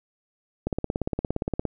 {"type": "click train", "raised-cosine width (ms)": 2, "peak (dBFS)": -12, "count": 18, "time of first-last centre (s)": [0.67, 1.653], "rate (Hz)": 17.3, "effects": []}